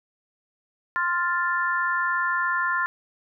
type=chord; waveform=sine; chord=F major; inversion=second; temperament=equal; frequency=1046.5 / 1396.9 / 1760 Hz; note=C6 / F6 / A6; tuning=0 / 0 / 0 cents; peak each=-26 dBFS; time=0.96-2.86 s; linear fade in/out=0 ms; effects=none